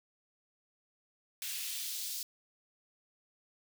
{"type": "noise with high-pass filter sweep", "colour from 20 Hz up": "white", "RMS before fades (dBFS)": -39, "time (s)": [1.42, 2.23], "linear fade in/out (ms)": 2, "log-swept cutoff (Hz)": [2400, 4600], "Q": 1.4, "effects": []}